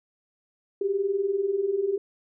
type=tone pair together; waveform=sine; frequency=378.9 / 399.2 Hz; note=F#4 / G4; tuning=+41 / +32 cents; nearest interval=minor second; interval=91 cents; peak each=-29 / -24 dBFS; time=0.81-1.98 s; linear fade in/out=5 ms; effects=none